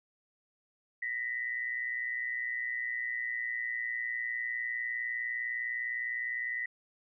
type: tone pair together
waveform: sine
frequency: 1864.7 / 1984.5 Hz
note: A#6 / B6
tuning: 0 / +8 cents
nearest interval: minor second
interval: 108 cents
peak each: -37 / -34 dBFS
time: 1.02-6.66 s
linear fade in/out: 5 ms
effects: none